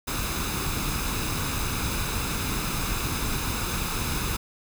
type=noise with comb filter; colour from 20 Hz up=pink; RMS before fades=-28 dBFS; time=0.07-4.37 s; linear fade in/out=10 ms; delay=0.79 ms; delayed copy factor=+0.55; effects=none